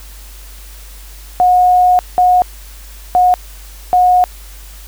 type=tone bursts at uneven times; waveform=sine; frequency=725 Hz; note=F#5; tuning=35 cents flat; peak=-6 dBFS; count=4; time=1.4-1.99 / 2.18-2.42 / 3.15-3.34 / 3.93-4.24 s; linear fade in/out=0 ms; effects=added 49 Hz sine -32 dBFS peak until 4.87 s + white hiss -39 dBFS RMS until 4.87 s